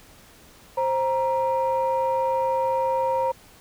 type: tone pair together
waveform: sine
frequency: 527 / 939 Hz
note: C5 / A#5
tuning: +12 / +12 cents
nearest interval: minor seventh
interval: 1000 cents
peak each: -22 dBFS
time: 0.77-3.32 s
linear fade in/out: 10 ms
effects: tanh soft clip ceiling -15 dBFS + pink hiss -51 dBFS RMS until 3.6 s

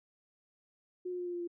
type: tone with pitch steps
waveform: sine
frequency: 362.1 / 358.8 / 355.5 / 352.2 / 349 / 345.7 Hz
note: F#4 / F4 / F4 / F4 / F4 / F4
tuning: -37 / +47 / +31 / +15 / -1 / -18 cents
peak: -35 dBFS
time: 1.05-1.476 s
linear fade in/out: 10 ms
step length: 71 ms
effects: none

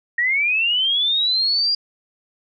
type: linear sweep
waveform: sine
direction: up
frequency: 1862 to 4845 Hz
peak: -16 dBFS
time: 0.18-1.75 s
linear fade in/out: 5 ms
effects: none

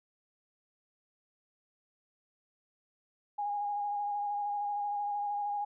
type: tone with vibrato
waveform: sine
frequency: 820 Hz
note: G#5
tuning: 22 cents flat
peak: -31 dBFS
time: 3.38-5.65 s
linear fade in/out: 10 ms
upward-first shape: square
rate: 13 Hz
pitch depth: 16 cents each way
effects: none

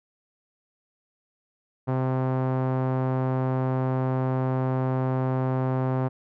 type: tone with low-pass filter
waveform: sawtooth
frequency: 130 Hz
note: C3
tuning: 11 cents flat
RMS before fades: -25 dBFS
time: 1.87-6.09 s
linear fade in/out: 20 ms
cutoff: 990 Hz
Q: 1.2
effects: none

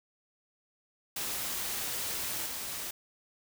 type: noise with level steps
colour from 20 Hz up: white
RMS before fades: -35 / -38 dBFS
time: 1.16-2.91 s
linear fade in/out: 5 ms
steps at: 2.46 s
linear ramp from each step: 5 ms
effects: none

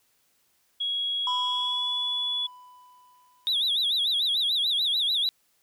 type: tone with pitch glide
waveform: sine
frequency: 3322 to 3413 Hz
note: G#7 to G#7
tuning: 0 to +47 cents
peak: -25 dBFS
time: 0.8-2.47 s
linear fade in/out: 10 ms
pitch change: +47 cents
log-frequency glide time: 1.42-1.88 s
type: tone with exponential decay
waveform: triangle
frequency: 995 Hz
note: B5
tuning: 13 cents sharp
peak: -23 dBFS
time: 1.27-3.71 s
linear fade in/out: 2 ms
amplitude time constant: 530 ms
type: tone with vibrato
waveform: triangle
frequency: 3603 Hz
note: A7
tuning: 40 cents sharp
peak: -20 dBFS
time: 3.47-5.29 s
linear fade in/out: 0 ms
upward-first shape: sine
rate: 6.8 Hz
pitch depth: 170 cents each way
effects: tanh soft clip ceiling -18 dBFS + white hiss -68 dBFS RMS until 5.62 s

